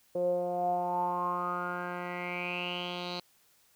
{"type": "tone with low-pass filter sweep", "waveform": "10% pulse", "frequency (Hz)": 177.3, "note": "F3", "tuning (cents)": 26, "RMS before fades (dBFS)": -33, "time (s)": [0.15, 3.2], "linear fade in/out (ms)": 5, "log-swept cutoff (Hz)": [490, 4100], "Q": 8.5, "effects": ["white hiss -66 dBFS RMS until 3.75 s"]}